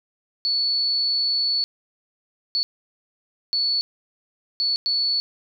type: tone bursts at uneven times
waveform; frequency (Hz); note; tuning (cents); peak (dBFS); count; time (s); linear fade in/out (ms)
sine; 4435; C#8; 0; -19; 5; 0.45-1.64 / 2.55-2.63 / 3.53-3.81 / 4.6-4.76 / 4.86-5.2; 0
effects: none